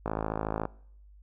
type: click train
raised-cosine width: 1 ms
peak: -16 dBFS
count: 33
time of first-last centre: 0.06-0.654 s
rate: 53.9 Hz
effects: noise-tail reverb RT60 0.7 s tail -24 dB re dry + added 50 Hz sine -51 dBFS peak until 1.22 s